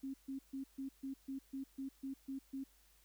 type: tone bursts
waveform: sine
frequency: 269.6 Hz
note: C#4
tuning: 48 cents flat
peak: -40 dBFS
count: 11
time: 0.03-2.64 s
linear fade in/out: 10 ms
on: 110 ms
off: 140 ms
effects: added 50 Hz sine -70 dBFS peak until 3.04 s + white hiss -70 dBFS RMS until 3.04 s